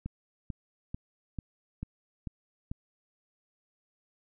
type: click train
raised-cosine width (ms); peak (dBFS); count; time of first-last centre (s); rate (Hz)
5; -23; 7; 0.06-2.715; 2.26
effects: none